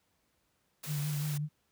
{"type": "high-pass noise", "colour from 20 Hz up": "white", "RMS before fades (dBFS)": -43, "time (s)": [0.83, 1.38], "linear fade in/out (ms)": 10, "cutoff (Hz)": 170, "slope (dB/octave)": 96}
{"type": "tone with vibrato", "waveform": "sine", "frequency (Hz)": 148.1, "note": "D3", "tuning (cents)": 15, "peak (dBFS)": -31, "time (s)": [0.86, 1.49], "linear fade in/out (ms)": 50, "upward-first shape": "sine", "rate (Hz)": 5.5, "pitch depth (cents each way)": 38}
{"effects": ["pink hiss -75 dBFS RMS until 1.71 s", "high-pass 60 Hz 12 dB/octave"]}